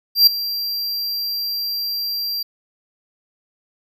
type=tone with ADSR envelope; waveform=square; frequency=4735 Hz; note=D8; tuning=13 cents sharp; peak=-6 dBFS; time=0.15-2.43 s; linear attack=120 ms; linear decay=5 ms; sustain=-16 dB; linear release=7 ms; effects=none

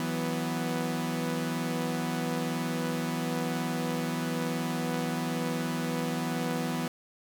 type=chord; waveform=sawtooth; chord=E suspended second; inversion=none; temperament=equal with one note detuned; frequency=163.96 / 185 / 246.9 Hz; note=E3 / F#3 / B3; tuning=-9 / 0 / 0 cents; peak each=-29 / -33 / -28 dBFS; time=0-6.88 s; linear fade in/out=2 ms; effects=none

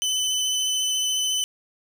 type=tone with vibrato; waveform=25% pulse; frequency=3023 Hz; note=F#7; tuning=36 cents sharp; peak=-18 dBFS; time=0.02-1.44 s; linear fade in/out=0 ms; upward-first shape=sine; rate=14 Hz; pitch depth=17 cents each way; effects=none

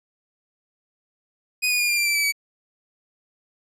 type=tone with pitch steps; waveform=sawtooth; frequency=2489 / 2458 / 2427 / 2396 / 2366 / 2336 / 2306 / 2277 Hz; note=D#7 / D#7 / D#7 / D7 / D7 / D7 / D7 / C#7; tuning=0 / -22 / -44 / +34 / +12 / -10 / -32 / +46 cents; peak=-16 dBFS; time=1.62-2.324 s; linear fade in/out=20 ms; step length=88 ms; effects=resampled to 32000 Hz

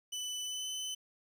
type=tone with pitch glide; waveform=25% pulse; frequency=2992 to 3027 Hz; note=F#7 to F#7; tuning=+19 to +39 cents; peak=-33 dBFS; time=0.12-0.95 s; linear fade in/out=10 ms; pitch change=+20 cents; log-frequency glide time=0.44-0.67 s; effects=11-bit

